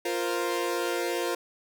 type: chord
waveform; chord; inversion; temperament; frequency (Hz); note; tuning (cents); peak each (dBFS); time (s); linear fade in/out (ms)
sawtooth; F suspended fourth; none; equal; 349.2 / 466.2 / 523.3; F4 / Bb4 / C5; 0 / 0 / 0; -26 / -28 / -29; 0.05-1.35; 5
effects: none